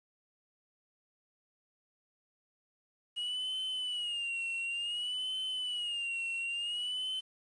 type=tone with vibrato; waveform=triangle; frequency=2885 Hz; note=F#7; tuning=44 cents flat; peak=-32 dBFS; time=3.16-7.21 s; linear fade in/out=20 ms; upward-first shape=sine; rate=0.56 Hz; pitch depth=100 cents each way; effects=resampled to 22050 Hz + 10-bit